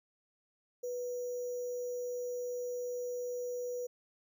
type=tone with sample-and-hold; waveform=sine; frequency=491.3 Hz; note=B4; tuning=9 cents flat; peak=-35 dBFS; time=0.83-3.87 s; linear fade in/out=10 ms; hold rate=6300 Hz; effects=none